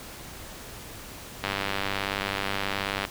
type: click train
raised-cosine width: 0.3 ms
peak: -11 dBFS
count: 160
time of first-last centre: 1.44-3.051 s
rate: 98.7 Hz
effects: pink hiss -42 dBFS RMS until 3.1 s